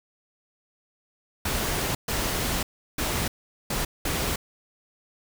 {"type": "noise bursts at uneven times", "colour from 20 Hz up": "pink", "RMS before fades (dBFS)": -27, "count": 5, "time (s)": [[1.45, 1.95], [2.08, 2.63], [2.98, 3.28], [3.7, 3.85], [4.05, 4.36]], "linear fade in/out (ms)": 5, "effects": []}